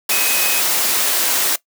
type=tone in noise; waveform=sine; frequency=2526 Hz; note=D#7; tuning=26 cents sharp; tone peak=-21 dBFS; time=0.11-0.6 s; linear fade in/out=5 ms; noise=white; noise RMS=-17 dBFS; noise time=0.09-1.56 s; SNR=-7 dB; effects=noise-tail reverb RT60 0.1 s tail -19 dB re dry + high-pass 300 Hz 12 dB/octave

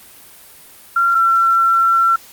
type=tone pair in turn; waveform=sine; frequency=1376 / 1353.1 Hz; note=F6 / E6; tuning=-26 / +45 cents; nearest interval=unison; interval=29 cents; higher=first; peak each=-11 / -10 dBFS; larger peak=second; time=0.96-1.15 / 1.15-2.16 s; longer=second; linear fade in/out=5 ms; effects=white hiss -42 dBFS RMS until 2.32 s + Opus 32 kbps

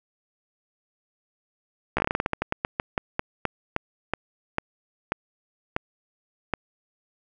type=slowing click train; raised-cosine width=0.5 ms; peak=-8 dBFS; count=24; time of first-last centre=1.97-6.537 s; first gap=14 ms; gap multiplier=1.2; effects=none

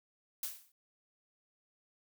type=noise with exponential decay; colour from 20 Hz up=blue; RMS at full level=-35 dBFS; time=0.43-0.72 s; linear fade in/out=2 ms; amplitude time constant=63 ms; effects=none

